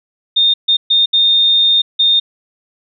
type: tone bursts at uneven times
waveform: sine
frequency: 3653 Hz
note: A#7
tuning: 36 cents flat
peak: -8 dBFS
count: 5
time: 0.36-0.54 / 0.68-0.77 / 0.9-1.06 / 1.13-1.82 / 1.99-2.2 s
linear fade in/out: 10 ms
effects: none